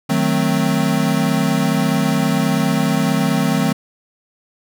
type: chord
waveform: square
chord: D# diminished seventh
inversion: none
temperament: equal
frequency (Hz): 155.56 / 185 / 220 / 261.6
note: D#3 / F#3 / A3 / C4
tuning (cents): 0 / 0 / 0 / 0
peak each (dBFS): -21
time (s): 0.09-3.73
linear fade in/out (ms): 10
effects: none